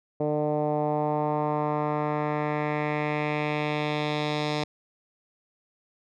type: tone with low-pass filter sweep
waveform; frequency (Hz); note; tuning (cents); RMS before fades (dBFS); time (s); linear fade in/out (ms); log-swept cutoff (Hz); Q
10% pulse; 150; D3; +37; -27; 0.2-4.64; 5; 560 to 4600; 2
effects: none